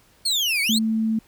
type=exponential two-way sweep; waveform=35% pulse; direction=down then up; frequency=4435 to 2176 to 4435 Hz; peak=-18 dBFS; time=0.25-0.79 s; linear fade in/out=10 ms; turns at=0.62 s
type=tone; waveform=sine; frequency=221.4 Hz; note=A3; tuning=11 cents sharp; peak=-19 dBFS; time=0.69-1.19 s; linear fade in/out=5 ms
effects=pink hiss -57 dBFS RMS until 1.27 s